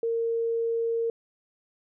sine tone, 460 Hz, A#4, 23 cents flat, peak -24 dBFS, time 0.03-1.1 s, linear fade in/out 2 ms, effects none

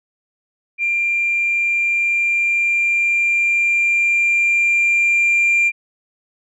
sine tone with level ramp, 2383 Hz, D7, 25 cents sharp, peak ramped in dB -15 to -10 dBFS, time 0.78-5.72 s, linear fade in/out 50 ms, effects tanh soft clip ceiling -10 dBFS

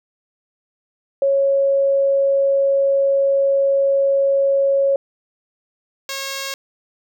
sine / 5% pulse tone pair in turn, 551 / 544.4 Hz, C#5 / C#5, -11 / -31 cents, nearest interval unison, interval 20 cents, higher first, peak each -13 dBFS, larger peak neither, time 1.22-4.96 / 6.09-6.54 s, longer first, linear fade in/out 2 ms, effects none

